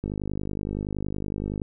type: click train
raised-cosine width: 3 ms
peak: -17 dBFS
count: 81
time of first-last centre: 0.04-1.618 s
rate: 50.7 Hz
effects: none